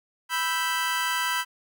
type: chord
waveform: 25% pulse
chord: E minor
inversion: second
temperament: equal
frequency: 987.8 / 1318.5 / 1568 Hz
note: B5 / E6 / G6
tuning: 0 / 0 / 0 cents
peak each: -24 / -27 / -25 dBFS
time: 0.29-1.45 s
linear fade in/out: 50 ms
effects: none